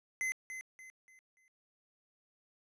square tone with echo, 2051 Hz, C7, 35 cents flat, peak -33 dBFS, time 0.21-0.32 s, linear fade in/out 0 ms, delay 290 ms, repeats 4, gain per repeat -9 dB, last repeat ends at 1.48 s, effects low-pass 11000 Hz 12 dB/octave

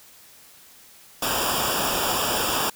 pink noise with comb filter, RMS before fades -24 dBFS, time 1.22-2.7 s, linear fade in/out 5 ms, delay 0.48 ms, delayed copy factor -0.85, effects white hiss -50 dBFS RMS until 2.75 s

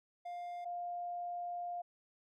triangle / sine tone pair in turn, 703 / 703 Hz, F5 / F5, +11 / +11 cents, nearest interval unison, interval 0 cents, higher neither, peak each -39 / -38 dBFS, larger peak second, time 0.25-0.65 / 0.65-1.82 s, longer second, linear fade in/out 10 ms, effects none

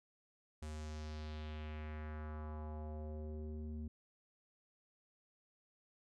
square tone with low-pass filter sweep, 76.8 Hz, D#2, 22 cents flat, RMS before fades -45 dBFS, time 0.62-3.88 s, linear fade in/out 5 ms, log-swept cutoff 8800 to 240 Hz, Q 2, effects none

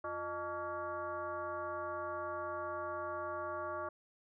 sine tone with frequency modulation, 875 Hz, A5, 10 cents flat, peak -37 dBFS, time 0.04-3.89 s, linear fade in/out 5 ms, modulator 262 Hz, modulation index 1.9, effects none

